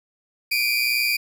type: tone pair together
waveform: 30% pulse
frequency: 2323 / 2445 Hz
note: D7 / D#7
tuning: -20 / -31 cents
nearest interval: minor second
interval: 89 cents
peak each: -20 dBFS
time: 0.51-1.17 s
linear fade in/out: 10 ms
effects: none